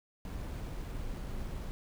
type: noise with sample-and-hold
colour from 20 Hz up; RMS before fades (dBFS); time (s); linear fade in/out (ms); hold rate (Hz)
brown; -39; 0.25-1.71; 0; 11025
effects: none